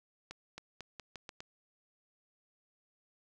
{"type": "accelerating click train", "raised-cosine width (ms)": 0.2, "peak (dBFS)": -27, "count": 7, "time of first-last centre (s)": [0.31, 1.405], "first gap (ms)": 270, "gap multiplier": 0.84, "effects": []}